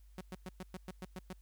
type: tone bursts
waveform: sawtooth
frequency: 185 Hz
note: F#3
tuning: in tune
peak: -38 dBFS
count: 9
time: 0.18-1.33 s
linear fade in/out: 2 ms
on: 30 ms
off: 110 ms
effects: added 50 Hz sine -56 dBFS peak until 1.41 s + white hiss -75 dBFS RMS until 1.41 s